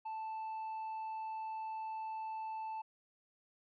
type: tone with tanh clipping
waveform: sine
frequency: 880 Hz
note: A5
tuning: in tune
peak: -40 dBFS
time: 0.05-2.82 s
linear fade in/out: 10 ms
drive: 3 dB
effects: none